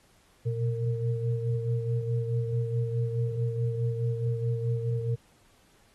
sine tone cluster, 118.9 / 123.6 / 459.3 Hz, A#2 / B2 / A#4, +35 / +2 / -26 cents, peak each -27 / -34 / -34 dBFS, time 0.45-5.16 s, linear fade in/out 20 ms, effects pink hiss -63 dBFS RMS until 5.94 s + AAC 32 kbps

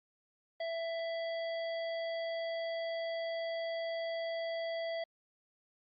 harmonic tone, 663 Hz, E5, 10 cents sharp, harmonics 1 / 3 / 5 / 7, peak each -35 / -45 / -49 / -52 dBFS, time 0.6-5.04 s, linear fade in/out 5 ms, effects Opus 32 kbps

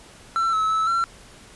triangle tone with pitch steps, 1343 / 1296 / 1306 / 1357 Hz, E6 / E6 / E6 / E6, +32 / -30 / -17 / +50 cents, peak -17 dBFS, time 0.36-1.04 s, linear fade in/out 0 ms, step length 170 ms, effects pink hiss -47 dBFS RMS until 1.55 s + resampled to 24000 Hz

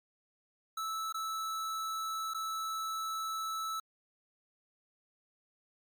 square tone with dropouts, 1311 Hz, E6, 10 cents flat, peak -35 dBFS, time 0.77-3.8 s, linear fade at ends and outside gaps 5 ms, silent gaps 1.125-1.143 / 2.337-2.345 s, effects MP3 96 kbps

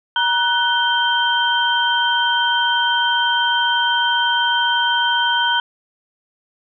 sine tone cluster, 949 / 1491 / 3143 Hz, A#5 / F#6 / G7, +31 / +13 / +4 cents, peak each -19 dBFS, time 0.16-5.6 s, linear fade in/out 2 ms, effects none

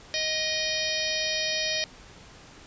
harmonic tone with a mistuned harmonic, 626 Hz, D#5, 10 cents sharp, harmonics 1 / 3 / 4 / 5 / 6 / 7 / 8 / 9, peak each -34 / -34 / -34 / -34 / -34 / -34 / -34 / -34 dBFS, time 0.14-1.84 s, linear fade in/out 0 ms, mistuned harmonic 4, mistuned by -41 cents, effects pink hiss -49 dBFS RMS until 2.66 s + resampled to 16000 Hz

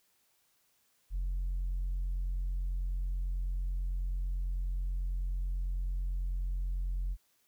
triangle tone with tanh clipping, 44.57 Hz, F1, 36 cents sharp, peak -31 dBFS, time 1.1-7.17 s, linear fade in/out 50 ms, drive 6 dB, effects white hiss -72 dBFS RMS until 7.47 s

